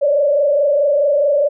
sine tone with frequency modulation, 576 Hz, D5, 34 cents flat, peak -11 dBFS, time 0.01-1.49 s, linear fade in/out 20 ms, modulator 24.7 Hz, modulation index 1.1, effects none

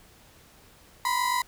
35% pulse tone pair together, 970 / 1017.8 Hz, B5 / C6, -31 / -48 cents, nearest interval minor second, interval 83 cents, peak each -25 dBFS, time 1.05-1.42 s, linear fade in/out 2 ms, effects pink hiss -55 dBFS RMS until 1.47 s

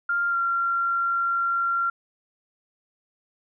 sine tone with pitch glide, 1396.9 to 1376.1 Hz, F6 to F6, 0 to -26 cents, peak -21 dBFS, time 0.09-1.9 s, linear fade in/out 5 ms, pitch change -26 cents, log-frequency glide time 0.29-0.36 s, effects none

